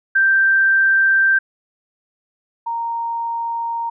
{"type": "tone pair in turn", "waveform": "sine", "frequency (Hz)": [1569, 928.4], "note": ["G6", "A#5"], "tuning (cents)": [1, -7], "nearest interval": "major sixth", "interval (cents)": 908, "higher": "first", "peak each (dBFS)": [-11, -20], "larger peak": "first", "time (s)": [[0.15, 1.39], [2.66, 3.9]], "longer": "neither", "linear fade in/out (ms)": 10, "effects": []}